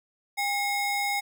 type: ring-modulated tone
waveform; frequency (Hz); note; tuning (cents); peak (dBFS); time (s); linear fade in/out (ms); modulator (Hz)
square; 1480; F#6; 0; -23; 0.37-1.21; 20; 672
effects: none